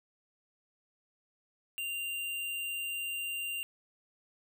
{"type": "tone", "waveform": "square", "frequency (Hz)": 2783, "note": "F7", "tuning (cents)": -7, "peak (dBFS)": -35, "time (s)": [1.78, 3.63], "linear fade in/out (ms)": 0, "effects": []}